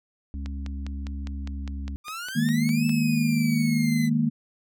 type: harmonic tone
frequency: 69.3 Hz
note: C#2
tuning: in tune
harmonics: 1 / 3 / 4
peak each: -30 / -40 / -42 dBFS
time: 0.34-1.96 s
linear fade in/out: 0 ms
type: click train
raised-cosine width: 0.2 ms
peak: -22 dBFS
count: 13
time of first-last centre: 0.46-2.894 s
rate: 4.93 Hz
type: exponential two-way sweep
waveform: sawtooth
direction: up then down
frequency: 1186 to 2637 to 1995 Hz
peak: -29 dBFS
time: 2.04-4.1 s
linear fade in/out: 50 ms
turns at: 2.86 s
type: chord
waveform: sine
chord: D# suspended fourth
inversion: none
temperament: equal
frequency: 155.56 / 207.7 / 233.1 Hz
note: D#3 / G#3 / A#3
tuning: 0 / 0 / 0 cents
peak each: -25 / -28 / -22 dBFS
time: 2.35-4.3 s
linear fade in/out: 20 ms
effects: none